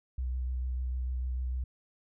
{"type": "tone with vibrato", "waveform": "sine", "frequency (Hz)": 63, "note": "B1", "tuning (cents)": 35, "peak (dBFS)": -30, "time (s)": [0.18, 1.64], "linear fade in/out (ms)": 5, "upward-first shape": "triangle", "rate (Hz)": 6.7, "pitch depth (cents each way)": 24, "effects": []}